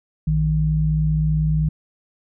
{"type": "tone pair together", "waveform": "sine", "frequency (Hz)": [59.35, 155], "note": ["A#1", "D#3"], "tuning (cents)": [32, -6], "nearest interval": "octave + perfect fourth", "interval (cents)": 1662, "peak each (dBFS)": [-22, -17], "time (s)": [0.27, 1.69], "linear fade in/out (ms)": 5, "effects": []}